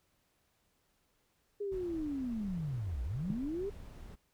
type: linear two-way sweep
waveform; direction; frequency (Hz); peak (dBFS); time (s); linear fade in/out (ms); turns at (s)
sine; down then up; 415.3 to 55.2 to 415.3; -34; 1.6-3.7; 10; 3.03
type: noise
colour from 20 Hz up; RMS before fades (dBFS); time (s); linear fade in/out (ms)
brown; -48; 1.71-4.16; 20
type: tone with exponential decay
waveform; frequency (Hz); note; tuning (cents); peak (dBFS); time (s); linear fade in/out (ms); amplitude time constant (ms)
sine; 159.7; D#3; +45; -29; 3.3-3.38; 2; 17
effects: pink hiss -75 dBFS RMS until 4.33 s